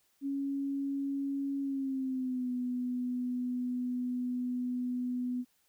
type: tone with pitch glide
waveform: sine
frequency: 277.2 to 248.4 Hz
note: C#4 to B3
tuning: 0 to +10 cents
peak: -31 dBFS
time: 0.21-5.45 s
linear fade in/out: 50 ms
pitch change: -190 cents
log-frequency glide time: 1.61-2.51 s
effects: white hiss -72 dBFS RMS until 5.68 s